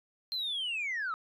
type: linear sweep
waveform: sine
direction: down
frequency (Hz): 4186 to 1244.5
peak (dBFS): -30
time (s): 0.32-1.14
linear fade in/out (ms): 0
effects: tanh soft clip ceiling -29 dBFS

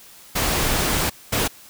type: noise bursts at uneven times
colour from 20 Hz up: pink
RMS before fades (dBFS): -21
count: 2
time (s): 0.35-1.1 / 1.32-1.48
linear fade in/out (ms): 10
effects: white hiss -46 dBFS RMS until 1.69 s

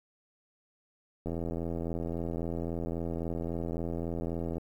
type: click train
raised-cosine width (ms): 2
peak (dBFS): -22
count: 279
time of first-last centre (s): 1.26-4.581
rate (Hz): 83.7
effects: 10-bit

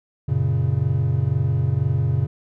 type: chord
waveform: triangle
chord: F# major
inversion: none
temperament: equal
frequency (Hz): 92.5 / 116.54 / 138.59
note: F#2 / A#2 / C#3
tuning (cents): 0 / 0 / 0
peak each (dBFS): -22 / -20 / -19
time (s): 0.28-2.27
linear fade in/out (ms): 10
effects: none

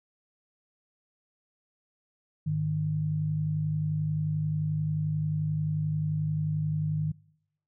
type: tone pair together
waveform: sine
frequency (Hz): 102 / 153.36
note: G#2 / D#3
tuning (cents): -31 / -25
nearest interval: perfect fifth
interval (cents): 706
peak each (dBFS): -34 / -26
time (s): 2.46-7.12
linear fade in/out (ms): 10
effects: noise-tail reverb RT60 0.8 s tail -25 dB re dry

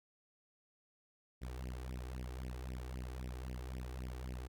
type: tone with flanger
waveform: sawtooth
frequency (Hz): 63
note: B1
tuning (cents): +35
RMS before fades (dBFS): -44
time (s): 1.41-4.48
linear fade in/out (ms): 20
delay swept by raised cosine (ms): 0.36 to 2.66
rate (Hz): 3.8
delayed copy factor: +1
effects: none

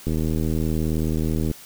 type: click train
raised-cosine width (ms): 3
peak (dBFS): -12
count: 115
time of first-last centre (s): 0.07-1.513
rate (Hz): 79
effects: white hiss -44 dBFS RMS until 1.65 s

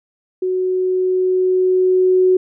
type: tone with level ramp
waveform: sine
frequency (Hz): 370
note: F#4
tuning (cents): 0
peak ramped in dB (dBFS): -16 to -9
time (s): 0.42-2.37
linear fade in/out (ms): 5
effects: none

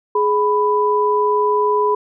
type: tone pair together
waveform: sine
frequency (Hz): 418.7 / 992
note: G#4 / B5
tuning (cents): +14 / +7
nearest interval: octave + minor third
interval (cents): 1493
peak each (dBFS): -16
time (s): 0.15-1.95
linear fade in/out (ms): 5
effects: none

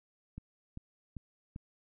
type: click train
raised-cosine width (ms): 5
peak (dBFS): -30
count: 4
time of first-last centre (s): 0.38-1.561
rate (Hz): 2.54
effects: none

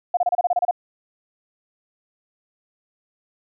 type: tone bursts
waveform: sine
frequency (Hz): 712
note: F5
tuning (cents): +33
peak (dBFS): -15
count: 10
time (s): 0.14-0.711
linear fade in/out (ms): 5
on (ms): 31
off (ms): 29
effects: none

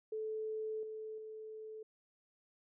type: tone with level steps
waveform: sine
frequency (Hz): 435.7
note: A4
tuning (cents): -17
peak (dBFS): -37 / -42 / -45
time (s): 0.12-1.83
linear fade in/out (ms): 5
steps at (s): 0.83 / 1.18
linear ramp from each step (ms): 2
effects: none

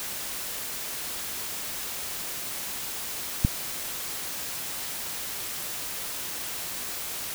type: click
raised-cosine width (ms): 5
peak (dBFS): -7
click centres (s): 3.449
effects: white hiss -34 dBFS RMS until 7.34 s

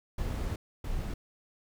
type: noise bursts at uneven times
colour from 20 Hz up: brown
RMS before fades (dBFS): -33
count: 2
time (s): 0.18-0.56 / 0.84-1.14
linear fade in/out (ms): 5
effects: none

